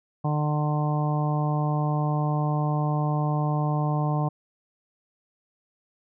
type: harmonic tone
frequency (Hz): 150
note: D3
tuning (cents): +37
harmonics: 1 / 2 / 3 / 4 / 5 / 6 / 7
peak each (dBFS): -23 / -33 / -38 / -35 / -32 / -36 / -35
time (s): 0.24-4.29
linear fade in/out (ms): 10
effects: none